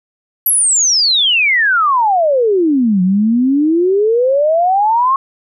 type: exponential two-way sweep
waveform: sine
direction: down then up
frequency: 11950 to 178.9 to 1102 Hz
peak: -9 dBFS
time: 0.46-5.16 s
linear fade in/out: 2 ms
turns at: 3.02 s
effects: none